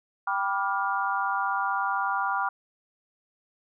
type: chord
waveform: sine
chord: G dominant seventh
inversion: none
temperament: just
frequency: 784 / 980 / 1176 / 1411.2 Hz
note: G5 / B5 / D6 / F6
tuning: 0 / -14 / +2 / +18 cents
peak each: -30 dBFS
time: 0.27-2.49 s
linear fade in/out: 5 ms
effects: none